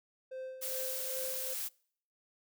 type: tone with tremolo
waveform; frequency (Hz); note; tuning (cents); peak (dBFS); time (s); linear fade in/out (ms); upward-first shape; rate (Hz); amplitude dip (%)
triangle; 520; C5; -11; -37; 0.31-1.54; 10; sine; 2.5; 60
type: noise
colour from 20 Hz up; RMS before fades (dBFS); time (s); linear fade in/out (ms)
blue; -38; 0.61-1.69; 20
effects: noise-tail reverb RT60 0.6 s tail -26 dB re dry